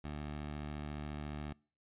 15% pulse tone, 74.3 Hz, D2, 21 cents sharp, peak -34 dBFS, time 0.04-1.53 s, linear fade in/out 5 ms, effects noise-tail reverb RT60 0.4 s tail -25 dB re dry + resampled to 8000 Hz

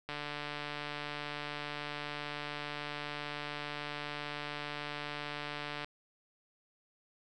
click train, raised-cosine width 0.3 ms, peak -23 dBFS, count 847, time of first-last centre 0.09-5.845 s, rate 147 Hz, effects 10-bit

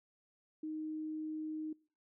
sine tone, 311.1 Hz, D#4, in tune, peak -38 dBFS, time 0.63-1.73 s, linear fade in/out 5 ms, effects noise-tail reverb RT60 0.4 s tail -24 dB re dry

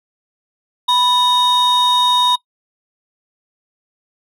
triangle tone pair together, 987.8 / 3729 Hz, B5 / A#7, 0 / 0 cents, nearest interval octave + major seventh, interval 2300 cents, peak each -11 dBFS, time 0.88-2.36 s, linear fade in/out 10 ms, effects noise-tail reverb RT60 0.1 s tail -23 dB re dry + tanh soft clip ceiling -6 dBFS

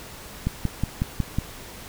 click train, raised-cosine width 5 ms, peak -10 dBFS, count 6, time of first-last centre 0.47-1.386 s, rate 5.46 Hz, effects pink hiss -41 dBFS RMS until 1.88 s

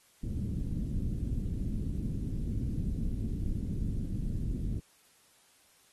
pink low-pass noise, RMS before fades -33 dBFS, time 0.23-4.8 s, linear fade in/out 5 ms, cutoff 260 Hz, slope 24 dB/octave, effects white hiss -64 dBFS RMS until 5.92 s + AAC 32 kbps

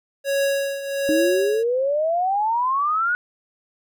square tone with tremolo, 554.4 Hz, C#5, in tune, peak -18 dBFS, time 0.24-1.64 s, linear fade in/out 50 ms, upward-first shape triangle, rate 1.3 Hz, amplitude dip 75%
sine exponential sweep, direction up, 304.5 to 1480 Hz, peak -18 dBFS, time 1.09-3.15 s, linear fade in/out 0 ms
effects none

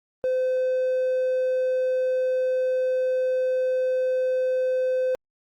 triangle tone, 513 Hz, C5, 34 cents flat, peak -18 dBFS, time 0.24-5.15 s, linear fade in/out 0 ms, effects tanh soft clip ceiling -15 dBFS + Opus 32 kbps

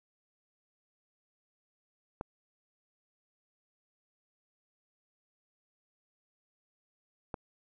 clicks, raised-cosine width 1 ms, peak -22 dBFS, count 2, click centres 2.211 / 7.342 s, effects none

